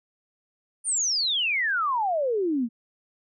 sine exponential sweep, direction down, 9500 to 220 Hz, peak -22 dBFS, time 0.84-2.69 s, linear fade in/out 50 ms, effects none

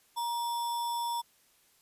sine tone with sample-and-hold, 944 Hz, A#5, 22 cents sharp, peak -30 dBFS, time 0.16-1.22 s, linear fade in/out 20 ms, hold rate 4410 Hz, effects white hiss -66 dBFS RMS until 1.81 s + resampled to 32000 Hz

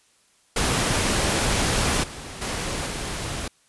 pink noise with level steps, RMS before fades -22 / -37 / -28 / -30 dBFS, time 0.56-3.48 s, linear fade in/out 5 ms, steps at 2.03 / 2.41 / 2.86 s, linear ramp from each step 10 ms, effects white hiss -61 dBFS RMS until 3.68 s + resampled to 24000 Hz

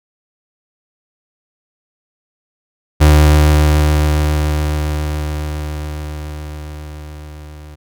35% pulse tone with level ramp, 75.6 Hz, D#2, 49 cents flat, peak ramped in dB -3 to -31 dBFS, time 3-7.76 s, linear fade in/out 20 ms, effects none

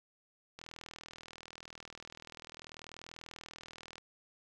click train, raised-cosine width 0.2 ms, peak -30 dBFS, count 138, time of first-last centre 0.59-3.981 s, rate 40.4 Hz, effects none

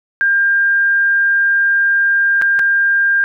sine tone with dropouts, 1600 Hz, G6, 35 cents sharp, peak -10 dBFS, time 0.21-3.24 s, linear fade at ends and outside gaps 0 ms, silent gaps 2.415-2.421 / 2.591-2.594 s, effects none

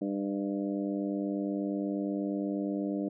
harmonic tone with a mistuned harmonic, 100 Hz, G2, 35 cents sharp, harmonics 2 / 3 / 4 / 5 / 6 / 7, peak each -34 / -32 / -41 / -41 / -41 / -48 dBFS, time 0.01-3.09 s, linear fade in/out 10 ms, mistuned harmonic 7, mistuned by -29 cents, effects none

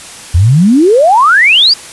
sine exponential sweep, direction up, 78.7 to 4978 Hz, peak -3 dBFS, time 0.34-1.74 s, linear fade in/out 10 ms, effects white hiss -29 dBFS RMS until 1.92 s + resampled to 24000 Hz

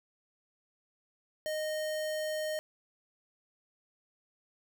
square tone, 618 Hz, D#5, 12 cents flat, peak -33 dBFS, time 1.46-2.59 s, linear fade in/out 0 ms, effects none

